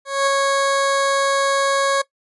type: tone with ADSR envelope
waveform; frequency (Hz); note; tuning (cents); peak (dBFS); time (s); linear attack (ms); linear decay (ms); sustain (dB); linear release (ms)
20% pulse; 551; C#5; -11; -9; 0.05-2.02; 220; 6; -2; 9
effects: noise-tail reverb RT60 0.1 s tail -19 dB re dry + resampled to 24000 Hz